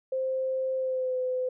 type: tone with pitch glide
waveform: sine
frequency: 523.3 to 508.7 Hz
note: C5 to C5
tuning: 0 to -49 cents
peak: -26 dBFS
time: 0.12-1.49 s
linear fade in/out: 5 ms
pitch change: -49 cents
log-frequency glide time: 0.76-1.17 s
effects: none